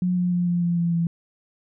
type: tone with pitch steps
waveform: sine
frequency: 180.5 / 178.43 / 176.38 / 174.35 / 172.35 / 170.37 / 168.41 Hz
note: F#3 / F3 / F3 / F3 / F3 / F3 / E3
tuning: -43 / +37 / +17 / -3 / -23 / -43 / +37 cents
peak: -19 dBFS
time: 0.02-1.07 s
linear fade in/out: 2 ms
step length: 150 ms
effects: none